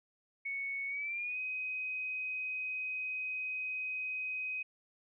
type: tone with pitch glide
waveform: sine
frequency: 2217 to 2517 Hz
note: C#7 to D#7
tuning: 0 to +19 cents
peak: -35 dBFS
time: 0.45-4.63 s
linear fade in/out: 10 ms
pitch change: +219 cents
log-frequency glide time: 0.88-1.38 s
effects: none